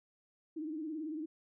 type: tone with vibrato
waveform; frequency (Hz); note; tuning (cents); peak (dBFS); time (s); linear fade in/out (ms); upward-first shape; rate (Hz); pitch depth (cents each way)
sine; 311.1; D#4; 0; -37; 0.56-1.26; 10; sine; 18; 90
effects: none